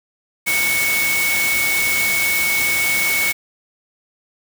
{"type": "tone in noise", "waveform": "sine", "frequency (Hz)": 2217, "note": "C#7", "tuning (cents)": 0, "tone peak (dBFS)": -17, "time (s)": [0.46, 3.33], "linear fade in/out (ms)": 20, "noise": "white", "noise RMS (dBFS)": -22, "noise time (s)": [0.46, 3.33], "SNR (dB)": 2, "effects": []}